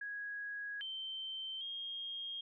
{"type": "tone with pitch steps", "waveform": "sine", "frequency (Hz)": [1658, 3110, 3240], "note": ["G#6", "G7", "G#7"], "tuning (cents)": [-3, -14, -43], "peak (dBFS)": -40, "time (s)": [0.01, 2.41], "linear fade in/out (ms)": 5, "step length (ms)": 800, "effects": []}